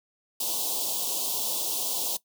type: band-stop noise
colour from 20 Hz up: white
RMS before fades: -29 dBFS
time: 0.4-2.17 s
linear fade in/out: 5 ms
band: 1000 to 3000 Hz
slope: 48 dB/octave
effects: noise-tail reverb RT60 0.1 s tail -18 dB re dry + high-pass 300 Hz 12 dB/octave